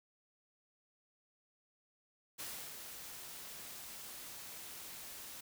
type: noise with ADSR envelope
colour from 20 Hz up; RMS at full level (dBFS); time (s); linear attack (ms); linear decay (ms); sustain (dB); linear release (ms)
white; -44; 2.38-5.41; 21; 330; -5; 8
effects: none